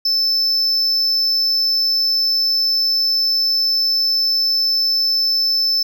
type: tone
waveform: triangle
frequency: 5274 Hz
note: E8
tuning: in tune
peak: -13 dBFS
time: 0.05-5.83 s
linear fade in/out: 5 ms
effects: none